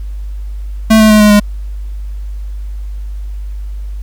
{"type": "tone with pitch steps", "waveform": "square", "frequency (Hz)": [220, 216.6, 213.2, 209.9, 206.7], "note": ["A3", "A3", "G#3", "G#3", "G#3"], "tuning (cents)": [0, -27, 46, 19, -8], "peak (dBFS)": -4, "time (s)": [0.9, 1.4], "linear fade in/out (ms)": 10, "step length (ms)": 100, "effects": ["added 50 Hz sine -19 dBFS peak until 4.02 s", "pink hiss -49 dBFS RMS until 4.02 s"]}